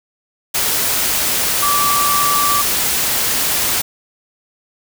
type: tone in noise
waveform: sine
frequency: 1161 Hz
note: D6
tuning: 20 cents flat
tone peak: -15 dBFS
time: 1.62-2.62 s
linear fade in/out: 10 ms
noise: white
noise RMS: -17 dBFS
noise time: 0.54-3.82 s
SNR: -1 dB
effects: none